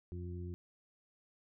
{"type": "harmonic tone", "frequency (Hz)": 88.5, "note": "F2", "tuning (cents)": 23, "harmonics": [1, 2, 3, 4], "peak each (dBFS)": [-41, -48, -56, -49], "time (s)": [0.12, 0.54], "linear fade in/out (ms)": 0, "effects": []}